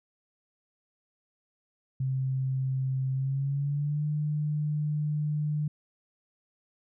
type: tone with pitch glide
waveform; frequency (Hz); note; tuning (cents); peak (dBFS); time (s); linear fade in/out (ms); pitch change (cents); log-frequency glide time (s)
sine; 132.1 to 150; C3 to D3; +17 to +37; -26; 2-5.68; 5; +220; 3.12-4.04
effects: none